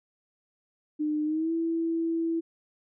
sine tone with pitch glide, 302.7 to 330.1 Hz, D#4 to E4, -48 to +2 cents, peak -25 dBFS, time 0.99-2.41 s, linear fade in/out 20 ms, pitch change +150 cents, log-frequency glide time 1.24-1.52 s, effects none

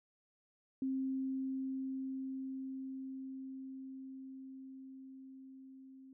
sine tone with level ramp, 265 Hz, C4, 22 cents sharp, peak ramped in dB -33 to -53 dBFS, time 0.82-6.13 s, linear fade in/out 2 ms, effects none

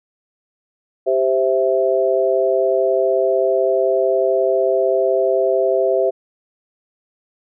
sine chord, C major, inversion second, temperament equal, 392 / 523.3 / 659.3 Hz, G4 / C5 / E5, 0 / 0 / 0 cents, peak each -18 dBFS, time 1.06-6.11 s, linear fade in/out 20 ms, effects none

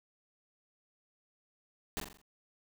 pink noise with echo, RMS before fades -36 dBFS, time 1.97-2 s, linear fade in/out 0 ms, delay 43 ms, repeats 5, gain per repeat -6 dB, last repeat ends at 2.215 s, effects none

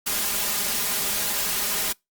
white noise with comb filter, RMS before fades -25 dBFS, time 0.06-1.93 s, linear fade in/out 10 ms, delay 4.9 ms, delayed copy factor +0.8, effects noise-tail reverb RT60 0.2 s tail -26 dB re dry + Opus 48 kbps

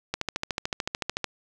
click train, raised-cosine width 0.2 ms, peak -10 dBFS, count 16, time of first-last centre 0.14-1.243 s, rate 13.6 Hz, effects none

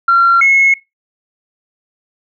sine tone pair in turn, 1372 / 2178 Hz, F6 / C#7, -31 / -31 cents, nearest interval minor sixth, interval 800 cents, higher second, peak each -5 dBFS, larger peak neither, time 0.08-0.41 / 0.41-0.74 s, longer neither, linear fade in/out 5 ms, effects noise-tail reverb RT60 0.2 s tail -20 dB re dry + tanh soft clip ceiling -2 dBFS

